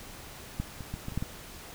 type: clicks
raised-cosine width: 5 ms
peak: -18 / -27 / -22 / -23 / -29 / -17 / -20 dBFS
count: 7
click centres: 0.6 / 0.807 / 0.94 / 1.084 / 1.122 / 1.176 / 1.225 s
effects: pink hiss -46 dBFS RMS until 1.74 s